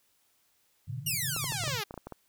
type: band-pass noise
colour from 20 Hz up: white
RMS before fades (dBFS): -39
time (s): 0.87-1.81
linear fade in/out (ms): 10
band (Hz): 100 to 160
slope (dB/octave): 96
type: exponential sweep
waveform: 5% pulse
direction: down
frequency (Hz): 2960 to 392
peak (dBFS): -20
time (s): 1.06-1.84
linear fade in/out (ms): 10
type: clicks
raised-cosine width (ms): 1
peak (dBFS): -26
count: 10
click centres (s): 1.364 / 1.442 / 1.522 / 1.638 / 1.678 / 1.909 / 1.941 / 1.977 / 2.07 / 2.123
effects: white hiss -70 dBFS RMS until 2.28 s